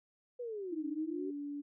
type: linear two-way sweep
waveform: sine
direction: down then up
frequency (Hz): 500 to 277.2 to 388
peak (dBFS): -38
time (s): 0.39-1.31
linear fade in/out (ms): 10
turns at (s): 0.87
type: tone with pitch glide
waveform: sine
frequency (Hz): 312.5 to 288.2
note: D#4 to D4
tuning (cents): +8 to -33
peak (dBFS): -38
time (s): 0.71-1.62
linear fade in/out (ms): 20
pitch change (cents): -141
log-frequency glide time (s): 1.05-1.24
effects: none